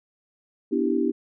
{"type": "chord", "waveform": "sine", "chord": "E minor seventh", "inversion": "second", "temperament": "equal", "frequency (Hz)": [246.9, 293.7, 329.6, 392], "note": ["B3", "D4", "E4", "G4"], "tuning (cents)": [0, 0, 0, 0], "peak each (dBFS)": -26, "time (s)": [0.71, 1.12], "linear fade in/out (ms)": 20, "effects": []}